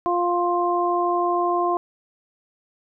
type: harmonic tone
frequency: 350.7 Hz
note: F4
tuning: 7 cents sharp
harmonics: 1 / 2 / 3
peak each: -23 / -23 / -23 dBFS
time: 0.06-1.77 s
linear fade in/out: 0 ms
effects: none